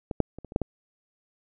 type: clicks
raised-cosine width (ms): 2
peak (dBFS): -17 / -7 / -26 / -27 / -27 / -9 / -14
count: 7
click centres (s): 0.112 / 0.203 / 0.386 / 0.447 / 0.521 / 0.561 / 0.617
effects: none